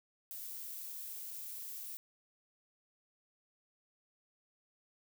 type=noise with dropouts; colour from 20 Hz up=violet; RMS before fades=-45 dBFS; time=0.31-1.97 s; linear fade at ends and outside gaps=0 ms; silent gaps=1.307-1.311 s; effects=none